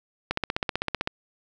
click train, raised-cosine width 0.3 ms, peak -9 dBFS, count 13, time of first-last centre 0.31-1.074 s, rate 15.7 Hz, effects none

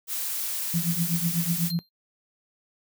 blue noise, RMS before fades -30 dBFS, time 0.07-1.72 s, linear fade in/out 50 ms
sine tone with tremolo, 169.8 Hz, F3, 48 cents flat, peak -20 dBFS, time 0.74-1.79 s, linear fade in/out 0 ms, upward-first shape triangle, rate 8.1 Hz, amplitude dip 100%
square tone with exponential decay, 4174 Hz, C8, 5 cents flat, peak -29 dBFS, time 1.7-1.89 s, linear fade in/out 2 ms, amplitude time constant 40 ms
effects noise-tail reverb RT60 0.1 s tail -22 dB re dry

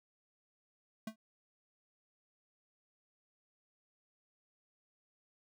square tone with exponential decay, 220 Hz, A3, in tune, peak -37 dBFS, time 1.07-1.16 s, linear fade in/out 5 ms, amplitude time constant 19 ms, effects none

